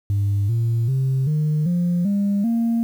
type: tone with pitch steps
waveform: sine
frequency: 100.6 / 115.56 / 132.74 / 152.48 / 175.15 / 201.2 / 231.1 Hz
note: G2 / A#2 / C3 / D#3 / F3 / G3 / A#3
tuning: +45 / -15 / +25 / -35 / +5 / +45 / -15 cents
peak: -15 dBFS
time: 0.1-2.83 s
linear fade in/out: 0 ms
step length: 390 ms
effects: tanh soft clip ceiling -15 dBFS + 8-bit